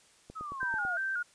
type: click train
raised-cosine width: 2 ms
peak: -32 dBFS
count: 6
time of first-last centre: 0.3-0.851 s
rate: 9.08 Hz
type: linear sweep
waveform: sine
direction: down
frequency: 1311 to 650 Hz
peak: -37 dBFS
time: 0.35-0.98 s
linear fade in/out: 20 ms
type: tone with vibrato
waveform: sine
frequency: 1496 Hz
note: F#6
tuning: 19 cents sharp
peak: -30 dBFS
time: 0.6-1.23 s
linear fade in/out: 10 ms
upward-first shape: square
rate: 2.7 Hz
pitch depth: 74 cents each way
effects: white hiss -62 dBFS RMS until 1.34 s + resampled to 22050 Hz